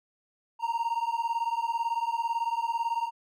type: beating tone pair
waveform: triangle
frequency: 919 / 937 Hz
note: A#5 / A#5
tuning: -25 / +9 cents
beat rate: 18 Hz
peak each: -28 dBFS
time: 0.59-3.11 s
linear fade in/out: 50 ms
effects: none